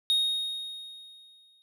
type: tone with exponential decay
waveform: triangle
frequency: 3729 Hz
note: A#7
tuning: in tune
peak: -19 dBFS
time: 0.1-1.62 s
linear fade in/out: 0 ms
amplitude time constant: 330 ms
effects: none